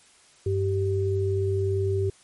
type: tone pair together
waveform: sine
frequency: 97.2 / 388.6 Hz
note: G2 / G4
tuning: -14 / -15 cents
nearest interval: 2 octaves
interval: 2399 cents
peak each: -24 / -25 dBFS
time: 0.46-2.1 s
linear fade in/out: 5 ms
effects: white hiss -56 dBFS RMS until 2.23 s + MP3 48 kbps